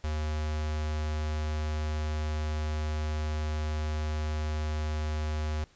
square tone with notch filter, 76.6 Hz, D#2, 27 cents flat, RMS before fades -31 dBFS, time 0.04-5.64 s, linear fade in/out 0 ms, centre 280 Hz, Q 1.6, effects pink hiss -62 dBFS RMS until 5.75 s + resampled to 16000 Hz

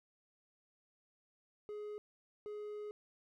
triangle tone bursts at uneven times, 418.9 Hz, G#4, 15 cents sharp, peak -40 dBFS, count 2, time 1.69-1.98 / 2.46-2.91 s, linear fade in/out 0 ms, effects none

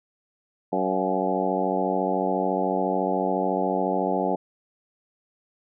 harmonic tone with a mistuned harmonic, 94 Hz, F#2, 28 cents sharp, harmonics 2 / 3 / 4 / 5 / 6 / 7 / 8 / 9, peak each -30 / -30 / -30 / -30 / -30 / -30 / -30 / -30 dBFS, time 0.72-4.36 s, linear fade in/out 10 ms, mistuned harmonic 7, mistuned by +42 cents, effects none

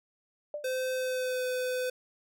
sine tone with exponential decay, 592 Hz, D5, 14 cents sharp, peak -30 dBFS, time 0.54-0.78 s, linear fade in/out 2 ms, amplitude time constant 51 ms
square tone with pitch glide, 515 to 505.3 Hz, C5 to B4, -28 to +40 cents, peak -30 dBFS, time 0.64-1.9 s, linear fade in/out 5 ms, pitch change -32 cents, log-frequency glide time 0.92-1.45 s
effects none

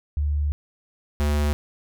sine / square tone pair in turn, 73.4 / 73.77 Hz, D2 / D2, 0 / +8 cents, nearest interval unison, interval 8 cents, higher second, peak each -20 dBFS, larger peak neither, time 0.17-0.52 / 1.2-1.53 s, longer first, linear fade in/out 0 ms, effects none

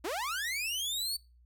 sawtooth linear sweep, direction up, 277.2 to 4539 Hz, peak -29 dBFS, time 0.04-1.17 s, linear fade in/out 10 ms, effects noise-tail reverb RT60 0.3 s tail -24 dB re dry + added 60 Hz sine -58 dBFS peak until 1.45 s

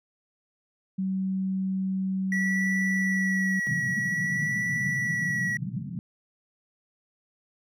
sine tone, 190 Hz, F#3, 46 cents sharp, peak -25 dBFS, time 0.98-3.6 s, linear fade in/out 10 ms
triangle tone with vibrato, 1940 Hz, B6, 31 cents flat, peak -24 dBFS, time 2.32-5.57 s, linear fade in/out 2 ms, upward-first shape sine, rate 0.52 Hz, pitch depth 15 cents each way
white band-pass noise, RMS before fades -33 dBFS, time 3.67-5.99 s, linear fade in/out 0 ms, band 120 to 200 Hz, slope 48 dB/octave
effects none

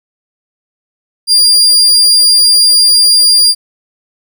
35% pulse tone, 4798 Hz, D8, 36 cents sharp, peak -3 dBFS, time 1.27-3.55 s, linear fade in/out 50 ms, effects none

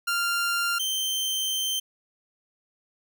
sawtooth tone pair in turn, 1392 / 3118 Hz, F6 / G7, -6 / -10 cents, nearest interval octave + major second, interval 1396 cents, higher second, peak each -20 / -22 dBFS, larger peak first, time 0.07-0.79 / 0.79-1.8 s, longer second, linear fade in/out 10 ms, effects none

